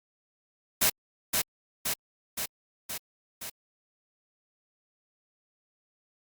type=noise with echo; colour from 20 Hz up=white; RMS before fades=-23 dBFS; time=0.81-0.9 s; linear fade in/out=10 ms; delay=520 ms; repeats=5; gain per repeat=-3 dB; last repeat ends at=3.5 s; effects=Opus 48 kbps